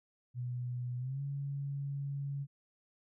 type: tone with pitch glide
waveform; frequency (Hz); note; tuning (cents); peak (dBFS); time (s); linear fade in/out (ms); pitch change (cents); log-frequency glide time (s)
sine; 123.47 to 140.2; B2 to C#3; 0 to +20; -35; 0.34-2.47; 50; +220; 0.98-1.21
effects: none